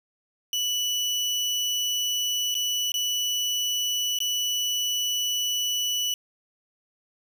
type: tone with dropouts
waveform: 30% pulse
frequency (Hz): 2960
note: F#7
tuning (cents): 0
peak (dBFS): -21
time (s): 0.53-6.14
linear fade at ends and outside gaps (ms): 1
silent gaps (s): 2.543-2.551 / 2.919-2.941 / 4.188-4.203
effects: none